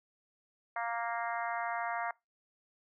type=harmonic tone; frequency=233.1 Hz; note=A#3; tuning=in tune; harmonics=3 / 4 / 5 / 6 / 7 / 8 / 9; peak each=-37 / -39 / -41 / -43 / -44 / -45 / -46 dBFS; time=0.76-2.11 s; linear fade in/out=2 ms; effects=noise-tail reverb RT60 0.2 s tail -23 dB re dry